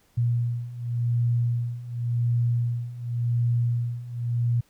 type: beating tone pair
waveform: sine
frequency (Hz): 118.6 / 119.5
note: A#2 / A#2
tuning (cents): +30 / +43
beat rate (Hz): 0.9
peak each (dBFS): -27 / -24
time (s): 0.17-4.61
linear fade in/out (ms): 10
effects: pink hiss -63 dBFS RMS until 4.69 s